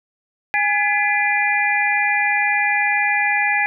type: tone cluster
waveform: sine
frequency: 821 / 1703 / 2010 / 2397 Hz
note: G#5 / G#6 / B6 / D7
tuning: -20 / +43 / +30 / +35 cents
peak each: -21 dBFS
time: 0.54-3.66 s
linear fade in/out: 0 ms
effects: none